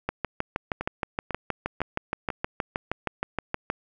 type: two click trains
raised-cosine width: 0.5 ms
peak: -15 / -11 dBFS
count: 4 / 24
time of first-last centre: 0.81-2.303 / 0.09-3.701 s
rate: 2.01 / 6.37 Hz
effects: none